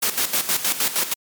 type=noise with tremolo; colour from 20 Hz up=white; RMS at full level=-20 dBFS; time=0.02-1.14 s; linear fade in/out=10 ms; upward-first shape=square; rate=6.4 Hz; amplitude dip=70%; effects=high-pass 150 Hz 12 dB/octave + MP3 96 kbps